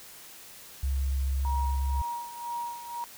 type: tone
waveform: sine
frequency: 67.4 Hz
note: C#2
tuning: 48 cents flat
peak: -25 dBFS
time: 0.83-2.02 s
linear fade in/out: 5 ms
type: tone with tremolo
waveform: sine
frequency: 948 Hz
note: A#5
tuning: 29 cents sharp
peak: -30 dBFS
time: 1.45-3.04 s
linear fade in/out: 0 ms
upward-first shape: sine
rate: 2 Hz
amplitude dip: 70%
effects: white hiss -48 dBFS RMS until 3.17 s